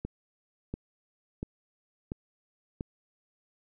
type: click train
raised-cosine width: 3 ms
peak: -21 dBFS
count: 5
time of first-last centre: 0.05-2.809 s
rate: 1.45 Hz
effects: none